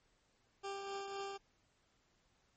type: tone with tremolo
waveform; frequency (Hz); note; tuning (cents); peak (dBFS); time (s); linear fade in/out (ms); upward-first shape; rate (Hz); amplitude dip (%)
20% pulse; 395; G4; +13; -35; 0.63-1.38; 20; triangle; 3.9; 40
effects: pink hiss -75 dBFS RMS until 2.56 s + MP3 32 kbps